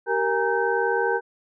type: tone cluster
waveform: sine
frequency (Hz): 387.2 / 466.4 / 821 / 931 / 1544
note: G4 / A#4 / G#5 / A#5 / G6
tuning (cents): -21 / +1 / -20 / -2 / -27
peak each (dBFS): -27 / -24 / -28 / -29 / -26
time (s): 0.06-1.21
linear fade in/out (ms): 50
effects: none